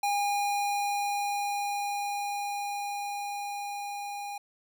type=tone with level ramp; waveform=square; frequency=813 Hz; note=G#5; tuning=37 cents flat; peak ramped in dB=-26 to -36 dBFS; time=0.03-4.38 s; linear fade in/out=5 ms; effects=none